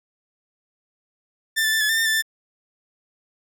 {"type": "tone with pitch steps", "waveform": "sawtooth", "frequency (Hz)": [1783, 1754, 1773, 1714, 1791, 1809, 1762, 1775], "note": ["A6", "A6", "A6", "A6", "A6", "A6", "A6", "A6"], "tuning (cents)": [22, -6, 13, -46, 30, 48, 2, 15], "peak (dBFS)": -15, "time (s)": [1.56, 2.224], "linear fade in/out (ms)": 20, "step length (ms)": 83, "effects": []}